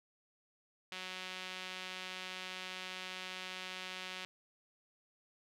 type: tone with band-pass filter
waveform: sawtooth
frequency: 185 Hz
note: F#3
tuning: in tune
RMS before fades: -45 dBFS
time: 0.92-4.25 s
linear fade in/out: 0 ms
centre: 3000 Hz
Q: 1.5
effects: none